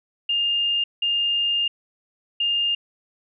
sine tone bursts at uneven times, 2816 Hz, F7, 14 cents sharp, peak -19 dBFS, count 3, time 0.29-0.84 / 1.02-1.68 / 2.4-2.75 s, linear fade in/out 5 ms, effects none

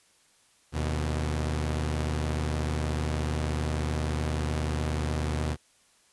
sawtooth tone pair together, 76.6 / 123.26 Hz, D#2 / B2, -27 / -3 cents, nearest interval minor sixth, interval 824 cents, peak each -24 / -29 dBFS, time 0.72-5.57 s, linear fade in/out 50 ms, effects white hiss -63 dBFS RMS until 6.12 s + resampled to 24000 Hz

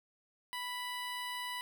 15% pulse tone with notch filter, 987.8 Hz, B5, in tune, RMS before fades -40 dBFS, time 0.53-1.61 s, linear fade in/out 0 ms, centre 6800 Hz, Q 1.9, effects none

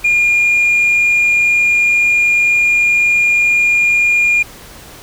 sine tone, 2417 Hz, D7, 49 cents sharp, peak -7 dBFS, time 0.04-4.43 s, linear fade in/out 10 ms, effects tanh soft clip ceiling -7 dBFS + pink hiss -36 dBFS RMS until 5.02 s

